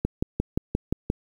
click train, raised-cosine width 3 ms, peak -10 dBFS, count 7, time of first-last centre 0.05-1.101 s, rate 5.71 Hz, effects 8-bit

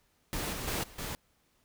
pink noise with level steps, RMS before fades -35 / -38 / -33 / -52 / -38 dBFS, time 0.33-1.15 s, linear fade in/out 0 ms, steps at 0.52 / 0.67 / 0.83 / 0.98 s, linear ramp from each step 10 ms, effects pink hiss -71 dBFS RMS until 1.64 s

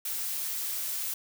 blue noise, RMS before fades -33 dBFS, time 0.05-1.14 s, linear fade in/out 5 ms, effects none

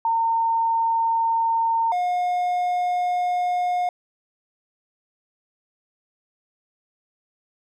sine / triangle tone pair in turn, 912 / 717 Hz, A#5 / F5, -38 / +45 cents, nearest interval major third, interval 417 cents, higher first, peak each -18 dBFS, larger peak neither, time 0.05-1.92 / 1.92-3.89 s, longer second, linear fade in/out 2 ms, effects none

